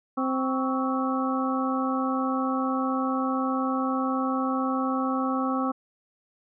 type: harmonic tone with a mistuned harmonic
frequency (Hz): 261.6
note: C4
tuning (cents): 0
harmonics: 1 / 2 / 3 / 4 / 5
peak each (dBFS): -26 / -33 / -33 / -31 / -32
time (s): 0.17-5.72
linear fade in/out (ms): 10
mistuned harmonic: 4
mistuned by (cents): +110
effects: none